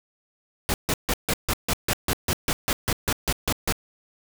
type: noise bursts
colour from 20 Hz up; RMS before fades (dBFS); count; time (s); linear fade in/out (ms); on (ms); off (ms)
pink; -23; 16; 0.69-3.724; 0; 49; 150
effects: none